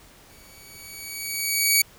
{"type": "tone with exponential growth", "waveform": "10% pulse", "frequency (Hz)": 2261, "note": "C#7", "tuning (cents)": 34, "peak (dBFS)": -6, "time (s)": [0.3, 1.82], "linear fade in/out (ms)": 5, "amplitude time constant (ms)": 330, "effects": ["pink hiss -51 dBFS RMS until 1.98 s"]}